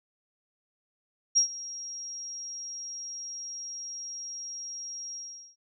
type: tone with ADSR envelope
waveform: sine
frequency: 5620 Hz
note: F8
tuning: 10 cents sharp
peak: -17 dBFS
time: 1.35-5.56 s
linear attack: 23 ms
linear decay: 100 ms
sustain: -19 dB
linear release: 410 ms
effects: none